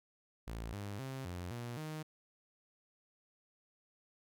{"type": "tone with pitch steps", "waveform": "sawtooth", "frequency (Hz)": [56.2, 101.3, 133.1, 88.8, 119.7, 155.3], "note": ["A1", "G#2", "C3", "F2", "A#2", "D#3"], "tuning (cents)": [37, -43, 30, 29, 46, -3], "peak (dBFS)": -37, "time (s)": [0.47, 2.03], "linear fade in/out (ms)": 10, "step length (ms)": 260, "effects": []}